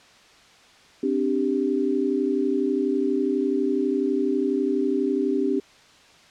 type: chord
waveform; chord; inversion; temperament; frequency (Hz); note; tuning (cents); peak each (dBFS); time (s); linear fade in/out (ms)
sine; C suspended second; none; equal; 261.6 / 293.7 / 392; C4 / D4 / G4; 0 / 0 / 0; -25 / -25 / -24; 1.03-5.6; 5
effects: white hiss -52 dBFS RMS until 6.3 s + low-pass 5000 Hz 12 dB/octave